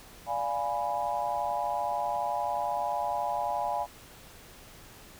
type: chord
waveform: sine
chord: D diminished seventh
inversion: none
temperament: equal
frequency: 587.3 / 698.5 / 830.6 / 987.8 Hz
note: D5 / F5 / Ab5 / Cb6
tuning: 0 / 0 / 0 / 0 cents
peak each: -36 / -33 / -31 / -35 dBFS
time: 0.26-3.87 s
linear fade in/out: 50 ms
effects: pink hiss -51 dBFS RMS until 5.19 s